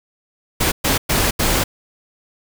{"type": "noise bursts at uneven times", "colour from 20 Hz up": "pink", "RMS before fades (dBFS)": -17, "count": 4, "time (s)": [[0.6, 0.72], [0.84, 0.98], [1.09, 1.31], [1.39, 1.64]], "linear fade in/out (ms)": 10, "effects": []}